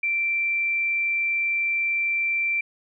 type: tone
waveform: sine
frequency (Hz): 2349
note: D7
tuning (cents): 0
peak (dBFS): -21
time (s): 0.03-2.61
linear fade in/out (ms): 5
effects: none